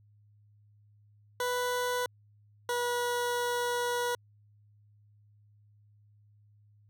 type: tone pair in turn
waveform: 20% pulse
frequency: 493.9 / 484.6 Hz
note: B4 / B4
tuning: 0 / -33 cents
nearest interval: unison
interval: 33 cents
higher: first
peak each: -24 dBFS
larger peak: neither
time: 1.4-2.06 / 2.69-4.15 s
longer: second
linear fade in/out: 2 ms
effects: added 104 Hz sine -59 dBFS peak until 6.89 s